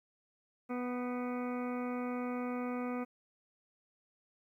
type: harmonic tone with a mistuned harmonic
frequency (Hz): 246.9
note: B3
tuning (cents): 0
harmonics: 1 / 2 / 3 / 4 / 5 / 6 / 8 / 9 / 10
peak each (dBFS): -36 / -41 / -46 / -50 / -46 / -54 / -55 / -53 / -56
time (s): 0.69-3.05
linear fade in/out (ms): 20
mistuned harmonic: 6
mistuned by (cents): +26
effects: 12-bit